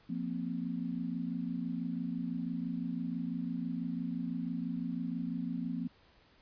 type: chord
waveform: sine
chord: F suspended fourth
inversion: none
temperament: equal with one note detuned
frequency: 174.61 / 233.1 / 259.1 Hz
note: F3 / Bb3 / C4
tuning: 0 / 0 / -17 cents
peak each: -38 / -38 / -38 dBFS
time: 0.09-5.88 s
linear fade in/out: 10 ms
effects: pink hiss -64 dBFS RMS until 6.41 s + resampled to 11025 Hz